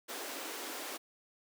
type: high-pass noise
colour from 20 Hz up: pink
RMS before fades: -42 dBFS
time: 0.08-0.98 s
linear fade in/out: 20 ms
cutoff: 270 Hz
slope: 48 dB/octave
effects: none